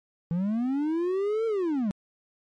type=linear two-way sweep; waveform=triangle; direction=up then down; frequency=162.9 to 459.3 to 189.1 Hz; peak=-22 dBFS; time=0.31-1.91 s; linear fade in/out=0 ms; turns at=1.46 s; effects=MP3 48 kbps